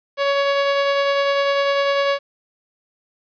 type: tone with tremolo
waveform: sawtooth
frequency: 560 Hz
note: C#5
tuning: 18 cents sharp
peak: -11 dBFS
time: 0.17-2.19 s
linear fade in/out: 50 ms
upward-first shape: triangle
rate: 10 Hz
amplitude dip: 30%
effects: resampled to 11025 Hz + 8-bit